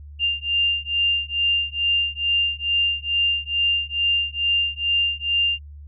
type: beating tone pair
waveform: sine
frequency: 2794 / 2796.3 Hz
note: F7 / F7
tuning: 0 / +2 cents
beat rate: 2.3 Hz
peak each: -22 dBFS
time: 0.19-5.59 s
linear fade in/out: 50 ms
effects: added 73 Hz sine -37 dBFS peak until 5.87 s